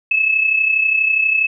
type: tone with amplitude modulation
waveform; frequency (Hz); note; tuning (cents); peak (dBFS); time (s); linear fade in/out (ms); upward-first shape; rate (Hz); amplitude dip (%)
sine; 2600; E7; -24; -10; 0.11-1.47; 5; sine; 32.3; 60
effects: none